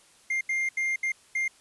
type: tone bursts at uneven times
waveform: triangle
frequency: 2110 Hz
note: C7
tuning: 14 cents sharp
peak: -23 dBFS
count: 5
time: 0.3-0.41 / 0.49-0.69 / 0.77-0.96 / 1.03-1.12 / 1.35-1.48 s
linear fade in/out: 5 ms
effects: white hiss -58 dBFS RMS until 1.6 s + resampled to 24000 Hz